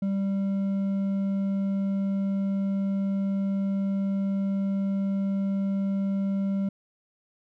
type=tone with hard clipping; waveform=triangle; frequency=196 Hz; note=G3; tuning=in tune; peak=-25 dBFS; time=0.02-6.69 s; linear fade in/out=5 ms; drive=7 dB; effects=none